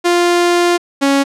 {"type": "tone pair in turn", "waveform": "sawtooth", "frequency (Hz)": [349.2, 277.2], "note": ["F4", "C#4"], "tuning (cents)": [0, 0], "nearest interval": "major third", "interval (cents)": 400, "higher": "first", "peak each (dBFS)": -6, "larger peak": "neither", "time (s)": [[0.04, 0.78], [1.01, 1.24]], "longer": "first", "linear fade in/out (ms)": 20, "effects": ["low-pass 9000 Hz 12 dB/octave"]}